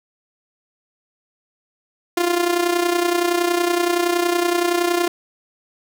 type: tone with amplitude modulation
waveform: sawtooth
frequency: 348.6 Hz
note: F4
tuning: 3 cents flat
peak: -10 dBFS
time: 2.17-5.08 s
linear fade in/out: 5 ms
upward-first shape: sine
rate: 30.7 Hz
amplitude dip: 65%
effects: none